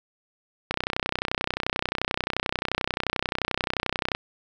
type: click train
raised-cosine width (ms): 0.3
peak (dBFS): -8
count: 109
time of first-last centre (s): 0.71-4.149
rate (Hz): 31.4
effects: none